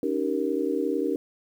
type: chord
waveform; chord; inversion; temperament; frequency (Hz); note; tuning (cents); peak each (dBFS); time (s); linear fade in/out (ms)
sine; Eb dominant seventh; third; just; 280 / 311.1 / 388.9 / 466.7; Db4 / Eb4 / G4 / Bb4; +18 / 0 / -14 / +2; -29; 0.03-1.16; 2
effects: 9-bit